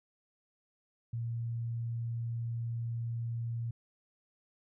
sine tone, 116.54 Hz, A#2, in tune, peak -33 dBFS, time 1.13-3.71 s, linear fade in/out 5 ms, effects none

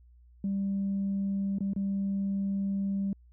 sine tone with dropouts, 196.9 Hz, G3, 8 cents sharp, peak -26 dBFS, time 0.44-3.13 s, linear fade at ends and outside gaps 2 ms, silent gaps 1.585-1.606 / 1.734-1.762 s, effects tanh soft clip ceiling -24 dBFS + added 60 Hz sine -54 dBFS peak until 3.32 s

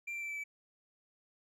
triangle tone with pitch steps, 2367 / 2351 / 2334 / 2318 / 2302 Hz, D7 / D7 / D7 / D7 / D7, +13 / +1 / -11 / -23 / -35 cents, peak -36 dBFS, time 0.07-0.44 s, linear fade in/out 10 ms, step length 74 ms, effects none

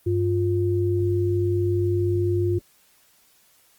sine tone pair together, 98.6 / 351.4 Hz, G2 / F4, +11 / +11 cents, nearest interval octave + minor seventh, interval 2200 cents, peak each -22 dBFS, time 0.06-2.59 s, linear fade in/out 10 ms, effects white hiss -59 dBFS RMS until 3.78 s + Opus 24 kbps

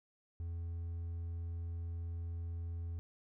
triangle tone with hard clipping, 84.6 Hz, E2, 45 cents sharp, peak -39 dBFS, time 0.4-2.99 s, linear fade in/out 0 ms, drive 5 dB, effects none

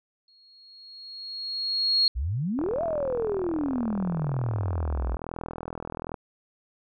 sine tone with exponential growth, 4298 Hz, C8, 46 cents sharp, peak -17 dBFS, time 0.28-2.08 s, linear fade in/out 2 ms, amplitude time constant 390 ms
sine exponential two-way sweep, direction up then down, 55 to 692 to 55 Hz, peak -25 dBFS, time 2.15-5.17 s, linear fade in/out 20 ms, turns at 2.83 s
click train, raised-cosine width 1 ms, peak -20 dBFS, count 147, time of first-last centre 2.59-6.142 s, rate 41.1 Hz
effects none

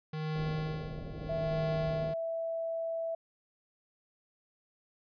square tone with tremolo, 155.5 Hz, D#3, 1 cent flat, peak -32 dBFS, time 0.13-2.14 s, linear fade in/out 5 ms, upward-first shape sine, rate 0.79 Hz, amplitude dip 80%
pink low-pass noise, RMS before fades -43 dBFS, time 0.35-2.12 s, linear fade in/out 10 ms, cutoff 700 Hz, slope 96 dB/octave
sine tone, 659.3 Hz, E5, in tune, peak -32 dBFS, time 1.29-3.15 s, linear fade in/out 5 ms
effects resampled to 11025 Hz

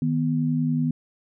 sine tone pair together, 156.38 / 246.9 Hz, D#3 / B3, +9 / 0 cents, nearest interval minor sixth, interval 791 cents, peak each -23 dBFS, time 0.02-0.91 s, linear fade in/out 2 ms, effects none

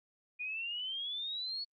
sine exponential sweep, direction up, 2436 to 4435 Hz, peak -36 dBFS, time 0.39-1.65 s, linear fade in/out 20 ms, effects Opus 48 kbps

